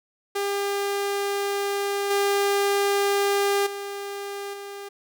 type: tone with level steps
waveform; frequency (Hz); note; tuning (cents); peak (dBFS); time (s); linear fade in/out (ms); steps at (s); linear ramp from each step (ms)
sawtooth; 401.1; G4; +40; -20 / -16 / -27 / -31; 0.35-4.89; 10; 2.1 / 3.66 / 4.53; 10
effects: none